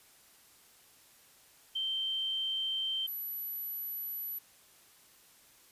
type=tone pair in turn; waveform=sine; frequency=3126 / 11836 Hz; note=G7 / F#9; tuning=-6 / -1 cents; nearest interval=octave + major seventh; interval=2305 cents; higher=second; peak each=-31 / -36 dBFS; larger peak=first; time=1.75-3.07 / 3.07-4.39 s; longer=neither; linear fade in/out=10 ms; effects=white hiss -61 dBFS RMS until 5.71 s + resampled to 32000 Hz